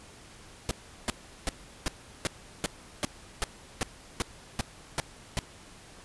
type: noise bursts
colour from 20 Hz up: pink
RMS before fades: -28 dBFS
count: 13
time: 0.69-5.39 s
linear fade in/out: 0 ms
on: 20 ms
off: 370 ms
effects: pink hiss -51 dBFS RMS until 6.04 s + resampled to 24000 Hz